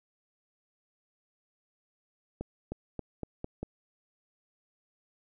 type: accelerating click train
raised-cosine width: 2 ms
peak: -22 dBFS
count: 6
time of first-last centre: 2.41-3.63 s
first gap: 310 ms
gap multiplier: 0.88
effects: none